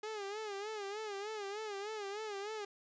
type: tone with vibrato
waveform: sawtooth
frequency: 415.3 Hz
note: G#4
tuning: in tune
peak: -36 dBFS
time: 0.03-2.65 s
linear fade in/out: 5 ms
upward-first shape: sine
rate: 3.3 Hz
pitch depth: 99 cents each way
effects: resampled to 16000 Hz